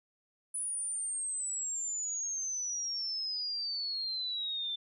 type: exponential sweep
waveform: sine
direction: down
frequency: 9980 to 3530 Hz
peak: -33 dBFS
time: 0.54-4.76 s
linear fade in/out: 10 ms
effects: none